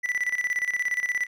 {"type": "tone with tremolo", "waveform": "triangle", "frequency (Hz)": 1975.5, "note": "B6", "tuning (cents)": 0, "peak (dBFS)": -20, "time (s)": [0.03, 1.27], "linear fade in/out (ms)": 20, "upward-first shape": "square", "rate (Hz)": 17, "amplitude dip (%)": 75, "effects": []}